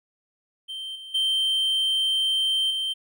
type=tone with level steps; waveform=triangle; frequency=3128 Hz; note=G7; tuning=4 cents flat; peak=-30 / -36 / -19 / -23 dBFS; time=0.68-2.94 s; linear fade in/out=20 ms; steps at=0.95 / 1.14 / 2.7 s; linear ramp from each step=10 ms; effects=none